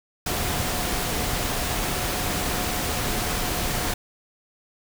sine tone in noise, 723 Hz, F#5, 40 cents flat, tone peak -36 dBFS, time 0.26-3.94 s, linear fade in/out 5 ms, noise pink, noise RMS -26 dBFS, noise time 0.26-3.94 s, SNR -13 dB, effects none

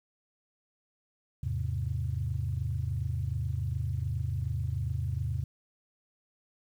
sine chord, E augmented, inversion none, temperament equal with one note detuned, 81.13 / 103.83 / 130.81 Hz, E2 / G#2 / B#2, -27 / 0 / 0 cents, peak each -33 dBFS, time 1.43-5.44 s, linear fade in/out 5 ms, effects tanh soft clip ceiling -20 dBFS + 10-bit

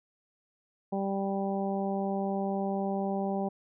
harmonic tone, 196 Hz, G3, in tune, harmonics 1 / 2 / 3 / 4 / 5, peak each -31 / -35 / -36 / -35 / -46 dBFS, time 0.92-3.49 s, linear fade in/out 10 ms, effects none

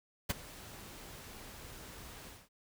pink noise with ADSR envelope, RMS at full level -31 dBFS, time 0.29-2.49 s, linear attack 13 ms, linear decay 22 ms, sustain -19 dB, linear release 210 ms, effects none

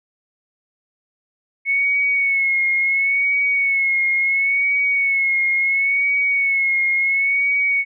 sine tone with vibrato, 2200 Hz, C#7, 14 cents flat, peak -15 dBFS, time 1.65-7.85 s, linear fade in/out 50 ms, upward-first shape sine, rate 0.72 Hz, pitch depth 44 cents each way, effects none

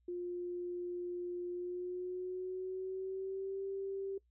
sine tone with pitch glide, 353.7 to 390.2 Hz, F4 to G4, +22 to -8 cents, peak -37 dBFS, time 0.08-4.18 s, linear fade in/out 5 ms, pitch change +170 cents, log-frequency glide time 1.51-3.64 s, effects noise-tail reverb RT60 0.1 s tail -21 dB re dry + added 60 Hz sine -70 dBFS peak until 4.3 s

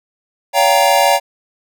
square chord, G half-diminished seventh, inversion second, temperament equal with one note detuned, 567.3 / 698.5 / 784 / 932.3 Hz, Db5 / F5 / G5 / Bb5, +40 / 0 / 0 / 0 cents, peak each -16 dBFS, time 0.53-1.2 s, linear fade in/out 50 ms, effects none

